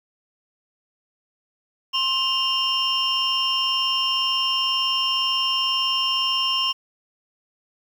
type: tone cluster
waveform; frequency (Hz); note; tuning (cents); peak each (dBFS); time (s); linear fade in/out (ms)
sine; 1057 / 2819 / 3099 / 5400; C6 / F7 / G7 / E8; +17 / +16 / -21 / +41; -26 / -22 / -25 / -27; 1.93-6.73; 20
effects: tanh soft clip ceiling -11 dBFS + 8-bit